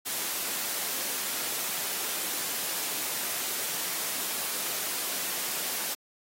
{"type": "noise", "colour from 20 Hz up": "white", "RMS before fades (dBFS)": -32, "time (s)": [0.05, 5.95], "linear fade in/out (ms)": 20, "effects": ["high-pass 200 Hz 12 dB/octave", "AAC 48 kbps"]}